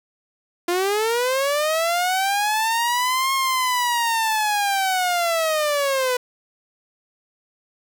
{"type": "linear two-way sweep", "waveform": "sawtooth", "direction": "up then down", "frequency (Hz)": [342.5, 1080, 492.1], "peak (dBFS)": -15, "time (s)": [0.68, 6.17], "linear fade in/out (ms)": 5, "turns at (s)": 3.33, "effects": ["8-bit"]}